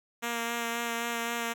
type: tone with vibrato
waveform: 5% pulse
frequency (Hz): 233.9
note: A#3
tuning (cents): +6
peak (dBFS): -19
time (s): 0.22-1.54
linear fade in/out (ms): 20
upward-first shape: sine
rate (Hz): 3.8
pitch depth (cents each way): 16
effects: none